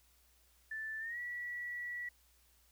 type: tone with pitch glide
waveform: sine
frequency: 1760 to 1941.6 Hz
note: A6 to B6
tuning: 0 to -30 cents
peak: -39 dBFS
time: 0.71-2.09 s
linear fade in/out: 5 ms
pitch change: +170 cents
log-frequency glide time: 0.99-1.19 s
effects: added 60 Hz sine -70 dBFS peak until 2.71 s + white hiss -70 dBFS RMS until 2.71 s